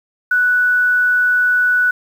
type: tone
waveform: sine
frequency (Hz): 1480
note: F#6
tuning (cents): 0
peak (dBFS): -11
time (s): 0.31-1.91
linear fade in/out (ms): 5
effects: 7-bit

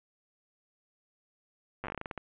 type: slowing click train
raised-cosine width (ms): 0.5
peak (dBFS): -22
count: 13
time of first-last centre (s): 1.84-2.177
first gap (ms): 8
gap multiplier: 1.21
effects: resampled to 8000 Hz + 10-bit

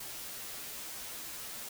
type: noise with comb filter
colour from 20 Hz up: white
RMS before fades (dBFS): -43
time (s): 0-1.69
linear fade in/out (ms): 5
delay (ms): 11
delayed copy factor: -0.75
effects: none

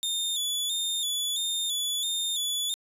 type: tone with vibrato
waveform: sawtooth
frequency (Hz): 3537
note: A7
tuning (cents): +8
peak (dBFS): -24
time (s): 0.03-2.74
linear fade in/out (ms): 0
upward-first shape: square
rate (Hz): 1.5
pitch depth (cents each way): 51
effects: resampled to 32000 Hz

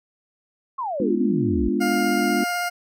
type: exponential sweep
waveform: sine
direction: down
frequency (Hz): 1119 to 53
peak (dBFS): -24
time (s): 0.78-1.69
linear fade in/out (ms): 10
type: chord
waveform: sine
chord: G# diminished seventh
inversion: none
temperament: equal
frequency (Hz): 207.7 / 246.9 / 293.7 / 349.2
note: G#3 / B3 / D4 / F4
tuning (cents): 0 / 0 / 0 / 0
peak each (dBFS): -25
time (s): 1-2.44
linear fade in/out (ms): 2
type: tone with vibrato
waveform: 20% pulse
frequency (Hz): 706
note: F5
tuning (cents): +19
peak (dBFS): -18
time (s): 1.8-2.7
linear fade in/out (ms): 20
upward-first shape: sine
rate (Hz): 16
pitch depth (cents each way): 8
effects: none

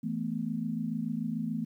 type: chord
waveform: sine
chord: E suspended fourth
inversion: none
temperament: equal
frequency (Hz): 164.81 / 220 / 246.9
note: E3 / A3 / B3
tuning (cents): 0 / 0 / 0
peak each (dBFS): -36 / -33 / -35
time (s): 0.03-1.65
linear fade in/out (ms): 10
effects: 11-bit

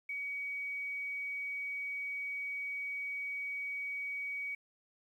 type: tone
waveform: sine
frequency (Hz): 2260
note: C#7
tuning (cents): +33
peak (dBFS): -36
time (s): 0.09-4.55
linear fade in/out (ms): 5
effects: 11-bit

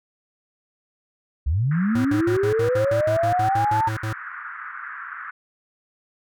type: linear sweep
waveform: sine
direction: up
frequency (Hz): 61.2 to 907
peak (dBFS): -18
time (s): 1.46-3.89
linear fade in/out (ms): 10
type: band-pass noise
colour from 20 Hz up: white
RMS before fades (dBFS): -35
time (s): 1.71-5.31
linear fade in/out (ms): 5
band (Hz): 1200 to 1700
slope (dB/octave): 48
type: tone bursts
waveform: square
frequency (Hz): 109.1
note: A2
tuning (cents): -14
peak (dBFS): -25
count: 14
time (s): 1.95-4.13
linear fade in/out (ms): 5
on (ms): 100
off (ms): 60
effects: none

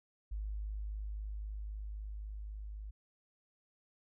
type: tone with level ramp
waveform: sine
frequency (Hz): 51.9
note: G#1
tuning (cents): 0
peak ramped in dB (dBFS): -36 to -42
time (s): 0.31-2.91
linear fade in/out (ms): 10
effects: none

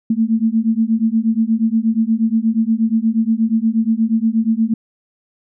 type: beating tone pair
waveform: sine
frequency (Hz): 220 / 228.4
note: A3 / A#3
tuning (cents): 0 / -35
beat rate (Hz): 8.4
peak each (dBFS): -16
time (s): 0.1-4.74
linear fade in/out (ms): 5
effects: none

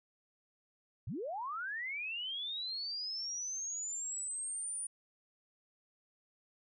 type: linear sweep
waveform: sine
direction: up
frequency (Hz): 79.8 to 9530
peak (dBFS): -37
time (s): 1.07-4.87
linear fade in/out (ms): 5
effects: none

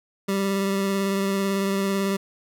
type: tone with vibrato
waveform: 25% pulse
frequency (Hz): 196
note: G3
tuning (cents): 0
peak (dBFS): -18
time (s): 0.28-2.17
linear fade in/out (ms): 10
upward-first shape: triangle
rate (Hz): 18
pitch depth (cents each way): 21
effects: none

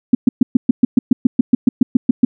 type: tone bursts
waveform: sine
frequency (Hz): 246.9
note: B3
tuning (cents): 0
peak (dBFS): -4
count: 16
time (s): 0.13-2.25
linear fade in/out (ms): 5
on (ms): 20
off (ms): 120
effects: none

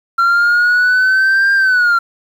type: linear two-way sweep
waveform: sine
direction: up then down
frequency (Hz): 1366 to 1600 to 1366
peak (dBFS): -6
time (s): 0.18-1.99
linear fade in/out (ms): 10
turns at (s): 1.54
effects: tanh soft clip ceiling -8 dBFS + 7-bit

